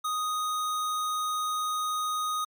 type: tone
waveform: square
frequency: 1244.5 Hz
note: D#6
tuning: in tune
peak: -28 dBFS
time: 0.04-2.45 s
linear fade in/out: 10 ms
effects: MP3 96 kbps